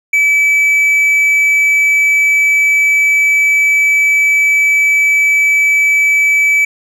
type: tone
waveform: triangle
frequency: 2300 Hz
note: D7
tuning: 37 cents flat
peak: -6 dBFS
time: 0.13-6.65 s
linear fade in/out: 5 ms
effects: none